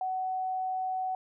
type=tone; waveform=sine; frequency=749 Hz; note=F#5; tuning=21 cents sharp; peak=-29 dBFS; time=0.01-1.15 s; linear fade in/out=2 ms; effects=none